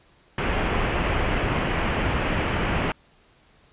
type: low-pass noise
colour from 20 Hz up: pink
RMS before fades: -24 dBFS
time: 0.38-2.92 s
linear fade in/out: 2 ms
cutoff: 3000 Hz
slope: 48 dB/octave
effects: pink hiss -58 dBFS RMS until 3.72 s + resampled to 8000 Hz